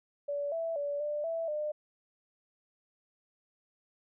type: tone with pitch steps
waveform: sine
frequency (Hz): 574 / 660 / 575 / 593 / 660 / 602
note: D5 / E5 / D5 / D5 / E5 / D5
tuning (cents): -40 / +2 / -37 / +17 / +2 / +43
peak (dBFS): -31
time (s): 0.28-1.72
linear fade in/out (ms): 10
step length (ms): 240
effects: none

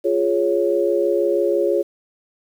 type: chord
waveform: sine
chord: Db major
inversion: first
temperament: equal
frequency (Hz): 349.2 / 415.3 / 554.4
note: F4 / Ab4 / Db5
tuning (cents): 0 / 0 / 0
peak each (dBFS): -20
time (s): 0.04-1.83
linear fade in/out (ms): 20
effects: 8-bit

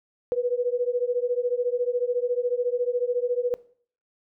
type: beating tone pair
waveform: sine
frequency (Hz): 483.5 / 497.5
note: B4 / B4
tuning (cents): -37 / +13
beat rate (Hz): 14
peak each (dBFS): -25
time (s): 0.32-3.54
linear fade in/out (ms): 0
effects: noise-tail reverb RT60 0.5 s tail -20 dB re dry

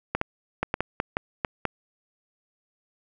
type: clicks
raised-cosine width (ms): 0.5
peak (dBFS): -9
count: 9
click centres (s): 0.15 / 0.214 / 0.63 / 0.741 / 0.806 / 1.001 / 1.169 / 1.448 / 1.653
effects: none

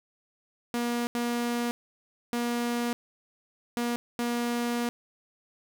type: tone bursts at uneven times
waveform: sawtooth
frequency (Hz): 238.7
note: A#3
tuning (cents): +41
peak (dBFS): -23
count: 5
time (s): 0.74-1.07 / 1.15-1.71 / 2.33-2.93 / 3.77-3.96 / 4.19-4.89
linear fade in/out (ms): 0
effects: none

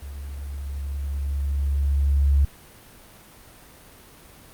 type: tone with level ramp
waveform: sine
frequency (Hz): 70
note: C#2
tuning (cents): +18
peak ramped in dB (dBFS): -33 to -14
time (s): 0.02-2.45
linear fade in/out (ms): 5
effects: pink hiss -48 dBFS RMS until 4.53 s + Opus 32 kbps

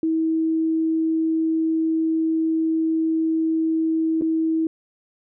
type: tone with dropouts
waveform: sine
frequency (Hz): 321.9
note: E4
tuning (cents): -41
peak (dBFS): -18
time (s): 0.03-4.67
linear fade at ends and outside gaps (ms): 2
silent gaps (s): 4.212-4.22
effects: none

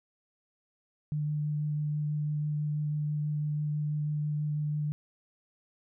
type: tone with vibrato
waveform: sine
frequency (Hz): 149.7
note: D3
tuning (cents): +33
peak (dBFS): -28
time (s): 1.12-4.92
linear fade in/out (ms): 0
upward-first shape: sine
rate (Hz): 6.1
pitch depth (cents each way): 9
effects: none

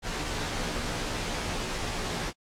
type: noise with comb filter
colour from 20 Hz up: pink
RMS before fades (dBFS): -32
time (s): 0.02-2.33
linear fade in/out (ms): 50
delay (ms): 15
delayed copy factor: -0.95
effects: low-pass 7000 Hz 12 dB/octave + AAC 64 kbps

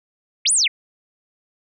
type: linear two-way sweep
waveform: sine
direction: up then down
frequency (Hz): 1814 to 10010 to 1814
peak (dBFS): -14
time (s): 0.45-0.68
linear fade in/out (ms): 10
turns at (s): 0.52
effects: none

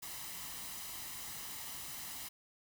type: noise with comb filter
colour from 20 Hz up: white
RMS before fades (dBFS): -45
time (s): 0.02-2.29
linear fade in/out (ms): 10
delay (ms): 1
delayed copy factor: +0.5
effects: none

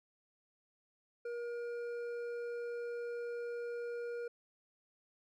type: tone with hard clipping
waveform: sine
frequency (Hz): 475.4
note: A#4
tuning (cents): +34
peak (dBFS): -40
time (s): 1.25-4.28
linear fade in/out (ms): 5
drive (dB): 7
effects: none

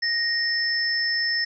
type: tone pair together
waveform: sine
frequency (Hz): 1864.7 / 5274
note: A#6 / E8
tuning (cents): 0 / 0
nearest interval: octave + tritone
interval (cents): 1800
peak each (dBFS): -24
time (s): 0.02-1.45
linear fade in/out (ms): 10
effects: none

